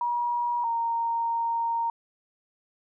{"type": "tone pair in turn", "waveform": "sine", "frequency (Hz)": [958, 926.4], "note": ["A#5", "A#5"], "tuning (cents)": [47, -11], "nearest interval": "minor second", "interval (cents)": 58, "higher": "first", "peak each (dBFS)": -24, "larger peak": "neither", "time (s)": [[0.01, 0.64], [0.64, 1.9]], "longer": "second", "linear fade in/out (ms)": 2, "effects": []}